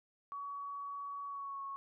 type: tone with pitch glide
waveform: sine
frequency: 1129 to 1101.9 Hz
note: C#6 to C#6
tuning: +31 to -11 cents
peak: -40 dBFS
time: 0.32-1.76 s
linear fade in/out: 0 ms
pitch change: -42 cents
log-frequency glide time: 1.25-1.62 s
effects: none